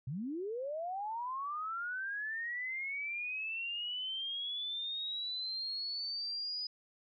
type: linear sweep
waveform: sine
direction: up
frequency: 116.54 to 4978 Hz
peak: -36 dBFS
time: 0.07-6.67 s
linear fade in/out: 5 ms
effects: none